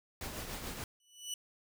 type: noise with tremolo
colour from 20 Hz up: pink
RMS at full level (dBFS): -40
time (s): 0.21-0.84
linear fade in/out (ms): 2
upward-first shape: triangle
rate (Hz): 6.9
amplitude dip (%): 50
type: tone with exponential growth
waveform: 20% pulse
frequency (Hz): 2962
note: F#7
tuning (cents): +1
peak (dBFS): -29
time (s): 1-1.34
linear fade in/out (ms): 2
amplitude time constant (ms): 73
effects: none